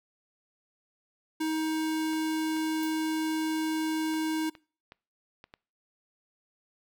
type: tone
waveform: square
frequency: 315.6 Hz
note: D#4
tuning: 25 cents sharp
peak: -28 dBFS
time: 1.4-4.5 s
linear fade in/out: 10 ms
type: clicks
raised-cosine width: 0.3 ms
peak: -31 dBFS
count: 7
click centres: 2.133 / 2.567 / 4.14 / 4.552 / 4.921 / 5.441 / 5.539 s
type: noise with exponential decay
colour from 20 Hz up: violet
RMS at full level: -39 dBFS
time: 2.83-2.98 s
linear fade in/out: 0 ms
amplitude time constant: 32 ms
effects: noise-tail reverb RT60 0.4 s tail -24 dB re dry